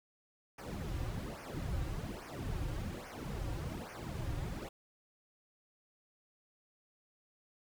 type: noise with flanger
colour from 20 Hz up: brown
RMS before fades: -40 dBFS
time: 0.58-4.69 s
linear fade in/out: 5 ms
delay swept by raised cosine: 0.25 to 4.75 ms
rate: 1.2 Hz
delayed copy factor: -0.95
effects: none